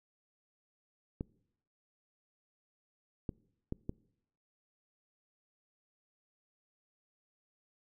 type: clicks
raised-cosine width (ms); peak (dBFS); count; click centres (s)
3; -23; 4; 1.209 / 3.292 / 3.724 / 3.894
effects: noise-tail reverb RT60 0.8 s tail -24 dB re dry